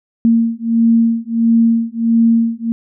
sine beating tone pair, 228.8 / 230.3 Hz, A#3 / A#3, -32 / -21 cents, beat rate 1.5 Hz, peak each -13 dBFS, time 0.25-2.72 s, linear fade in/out 0 ms, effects none

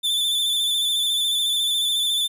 45% pulse tone with vibrato, 3520 Hz, A7, in tune, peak -19 dBFS, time 0.03-2.28 s, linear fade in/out 20 ms, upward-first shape square, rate 14 Hz, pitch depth 27 cents each way, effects resampled to 32000 Hz

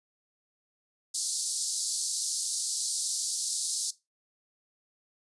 white band-pass noise, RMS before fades -32 dBFS, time 1.14-3.91 s, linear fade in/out 10 ms, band 4200 to 10000 Hz, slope 48 dB/octave, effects noise-tail reverb RT60 0.2 s tail -17 dB re dry + resampled to 24000 Hz

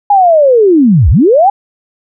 sine linear two-way sweep, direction down then up, 830.6 to 54 to 830.6 Hz, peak -3 dBFS, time 0.1-1.5 s, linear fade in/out 5 ms, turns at 1.1 s, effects none

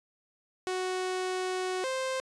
sawtooth tone pair in turn, 370 / 523.3 Hz, F#4 / C5, 0 / 0 cents, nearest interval tritone, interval 600 cents, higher second, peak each -26 dBFS, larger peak neither, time 0.67-1.84 / 1.84-2.2 s, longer first, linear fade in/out 0 ms, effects resampled to 22050 Hz

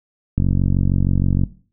click train, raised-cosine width 5 ms, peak -5 dBFS, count 50, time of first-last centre 0.38-1.436 s, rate 46.4 Hz, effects noise-tail reverb RT60 0.4 s tail -17 dB re dry

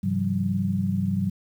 sine tone cluster, 100.8 / 133.1 / 170.1 / 190.9 Hz, G2 / C3 / F3 / G3, +49 / +30 / -45 / -46 cents, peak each -28 / -33 / -30 / -24 dBFS, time 0.03-1.3 s, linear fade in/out 10 ms, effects 9-bit

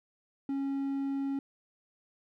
triangle tone, 275 Hz, C#4, 14 cents flat, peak -28 dBFS, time 0.49-1.39 s, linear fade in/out 2 ms, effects none

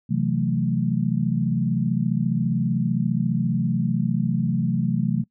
sine chord, F# half-diminished seventh, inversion second, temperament equal, 130.81 / 164.81 / 185 / 220 Hz, C3 / E3 / F#3 / A3, 0 / 0 / 0 / 0 cents, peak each -25 dBFS, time 0.09-5.24 s, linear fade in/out 20 ms, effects noise-tail reverb RT60 0.1 s tail -23 dB re dry

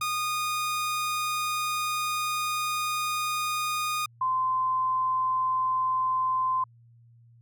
sawtooth / sine tone pair in turn, 1230 / 1034.3 Hz, D#6 / C6, -20 / -20 cents, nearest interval minor third, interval 300 cents, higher first, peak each -23 dBFS, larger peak neither, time 0.01-4.06 / 4.21-6.64 s, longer first, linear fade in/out 5 ms, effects added 117 Hz sine -53 dBFS peak until 7.41 s

